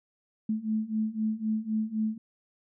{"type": "beating tone pair", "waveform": "sine", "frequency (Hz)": [215.6, 219.5], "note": ["A3", "A3"], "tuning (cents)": [-35, -4], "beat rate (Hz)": 3.9, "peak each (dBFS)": [-31, -29], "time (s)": [0.49, 2.18], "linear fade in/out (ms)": 5, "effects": []}